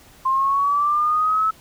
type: linear sweep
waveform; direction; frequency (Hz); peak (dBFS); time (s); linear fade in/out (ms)
sine; up; 1049 to 1307; -16; 0.25-1.51; 10
effects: pink hiss -49 dBFS RMS until 1.6 s

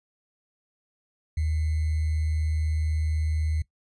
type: tone with sample-and-hold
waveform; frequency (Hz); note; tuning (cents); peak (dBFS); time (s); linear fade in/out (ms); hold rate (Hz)
sine; 78; D#2; +5; -23; 1.37-3.62; 5; 2100
effects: noise-tail reverb RT60 0.1 s tail -19 dB re dry + resampled to 24000 Hz

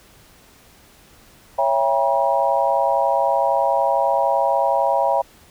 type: chord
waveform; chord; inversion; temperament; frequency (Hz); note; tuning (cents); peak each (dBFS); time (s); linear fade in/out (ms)
sine; C# diminished seventh; none; just; 554.4 / 665.2 / 798.3 / 957.9; C#5 / E5 / G5 / Bb5; 0 / +16 / +31 / +47; -21; 1.58-5.22; 10
effects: pink hiss -50 dBFS RMS until 5.5 s

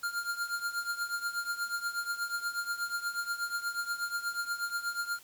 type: tone with tremolo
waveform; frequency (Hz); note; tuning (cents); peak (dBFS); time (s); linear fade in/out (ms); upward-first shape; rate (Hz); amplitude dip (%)
square; 1401; F6; +5; -29; 0.03-5.19; 5; triangle; 8.3; 85
effects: white hiss -56 dBFS RMS until 5.23 s + MP3 96 kbps

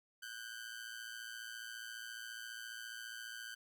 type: ring-modulated tone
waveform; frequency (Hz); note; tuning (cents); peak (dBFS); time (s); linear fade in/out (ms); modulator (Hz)
sawtooth; 1535; G6; -37; -39; 0.22-3.55; 10; 57.3
effects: none

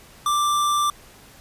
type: tone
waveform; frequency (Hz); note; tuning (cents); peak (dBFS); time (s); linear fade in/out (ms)
square; 1178; D6; +5; -19; 0.26-0.9; 2
effects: pink hiss -48 dBFS RMS until 1.4 s + resampled to 32000 Hz

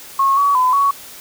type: tone with pitch steps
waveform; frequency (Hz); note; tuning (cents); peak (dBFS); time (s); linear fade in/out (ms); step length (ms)
sine; 1090 / 1131 / 1011 / 1119; C#6 / C#6 / B5 / C#6; -29 / +34 / +40 / +16; -11; 0.19-0.91; 5; 180
effects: white hiss -37 dBFS RMS until 1.2 s

